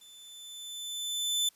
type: tone with level ramp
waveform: sawtooth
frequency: 3520 Hz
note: A7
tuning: in tune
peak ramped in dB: -49 to -22 dBFS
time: 0.01-1.49 s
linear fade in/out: 5 ms
effects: white hiss -64 dBFS RMS until 1.55 s + resampled to 32000 Hz